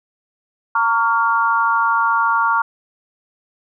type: tone cluster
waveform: sine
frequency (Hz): 917 / 1130 / 1398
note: A#5 / C#6 / F6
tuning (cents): -29 / +33 / +1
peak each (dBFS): -18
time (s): 0.75-2.62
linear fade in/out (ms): 5
effects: none